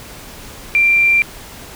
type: tone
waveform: sine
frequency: 2365 Hz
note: D7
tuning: 12 cents sharp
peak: -9 dBFS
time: 0.75-1.22 s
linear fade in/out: 0 ms
effects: pink hiss -35 dBFS RMS until 1.75 s